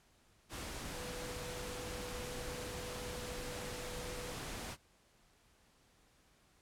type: tone in noise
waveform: sine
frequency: 493.9 Hz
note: B4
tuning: in tune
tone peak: -47 dBFS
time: 0.92-4.35 s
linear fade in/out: 50 ms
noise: pink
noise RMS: -44 dBFS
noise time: 0.49-4.77 s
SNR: -6 dB
effects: pink hiss -69 dBFS RMS until 6.61 s + low-pass 11000 Hz 12 dB/octave